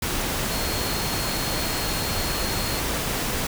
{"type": "tone in noise", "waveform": "sine", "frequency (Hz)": 4284, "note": "C8", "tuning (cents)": 40, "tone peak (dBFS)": -33, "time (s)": [0.51, 2.8], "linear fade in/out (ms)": 5, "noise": "pink", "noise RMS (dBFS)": -26, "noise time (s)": [0.02, 3.47], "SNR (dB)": -10, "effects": []}